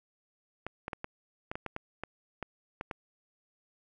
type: clicks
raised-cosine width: 0.5 ms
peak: -21 dBFS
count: 12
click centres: 0.666 / 0.881 / 0.932 / 1.044 / 1.515 / 1.555 / 1.663 / 1.764 / 2.036 / 2.427 / 2.811 / 2.912 s
effects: none